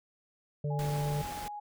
harmonic tone, 146.83 Hz, D3, in tune, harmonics 1 / 3 / 4, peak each -30 / -40 / -42 dBFS, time 0.64-1.22 s, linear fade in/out 5 ms
sine tone, 830.6 Hz, G#5, in tune, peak -38 dBFS, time 0.7-1.6 s, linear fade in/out 10 ms
pink noise, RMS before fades -42 dBFS, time 0.79-1.48 s, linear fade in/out 0 ms
effects none

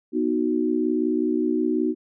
sine chord, B major, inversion none, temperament equal with one note detuned, 245.7 / 311.1 / 370 Hz, B3 / D#4 / F#4, -9 / 0 / 0 cents, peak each -25 / -23 / -25 dBFS, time 0.12-1.95 s, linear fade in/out 50 ms, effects none

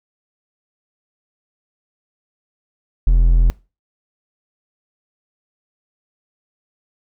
triangle tone, 42.3 Hz, E1, 45 cents sharp, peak -7 dBFS, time 3.07-3.5 s, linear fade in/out 0 ms, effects noise-tail reverb RT60 0.3 s tail -23 dB re dry

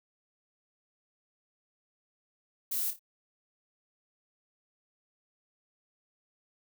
violet noise with echo, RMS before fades -32 dBFS, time 2.71-2.91 s, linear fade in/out 10 ms, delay 28 ms, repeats 3, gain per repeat -9 dB, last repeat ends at 2.994 s, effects none

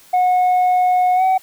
sine tone with pitch glide, 729 to 754.3 Hz, F#5 to F#5, -26 to +33 cents, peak -9 dBFS, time 0.13-1.38 s, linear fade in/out 10 ms, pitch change +59 cents, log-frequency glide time 1.15-1.23 s, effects tanh soft clip ceiling -11 dBFS + white hiss -47 dBFS RMS until 1.42 s

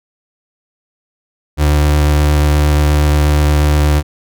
35% pulse tone, 74.3 Hz, D2, 21 cents sharp, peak -7 dBFS, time 1.57-4.03 s, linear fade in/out 50 ms, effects none

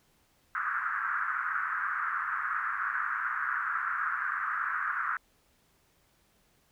white band-pass noise, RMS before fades -32 dBFS, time 0.55-5.17 s, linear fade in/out 2 ms, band 1200 to 1600 Hz, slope 48 dB/octave, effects pink hiss -68 dBFS RMS until 6.71 s

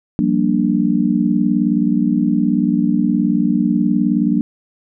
sine chord, G minor seventh, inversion third, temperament just, 176.4 / 196 / 235.2 / 294 Hz, F3 / G3 / Bb3 / D4, +18 / 0 / +16 / +2 cents, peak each -21 / -18 / -17 / -18 dBFS, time 0.19-4.41 s, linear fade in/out 0 ms, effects none

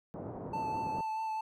pink band-pass noise, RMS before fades -42 dBFS, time 0.14-1.01 s, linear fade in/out 0 ms, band 100 to 860 Hz, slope 24 dB/octave
clicks, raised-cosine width 2 ms, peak -34 dBFS, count 5, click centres 0.363 / 0.502 / 0.759 / 0.871 / 0.989 s
triangle tone with vibrato, 880 Hz, A5, in tune, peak -31 dBFS, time 0.53-1.41 s, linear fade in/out 5 ms, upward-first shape sine, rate 4.7 Hz, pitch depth 16 cents each way
effects none

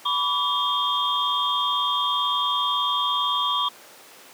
sine tone cluster, 989 / 1149 / 3240 / 3581 Hz, B5 / D6 / G#7 / A7, +2 / -38 / -43 / +30 cents, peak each -27 / -25 / -25 / -29 dBFS, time 0.05-3.69 s, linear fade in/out 10 ms, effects pink hiss -46 dBFS RMS until 4.33 s + high-pass 400 Hz 12 dB/octave

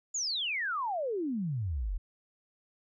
sine exponential sweep, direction down, 7180 to 38.75 Hz, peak -30 dBFS, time 0.14-1.98 s, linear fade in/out 10 ms, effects none

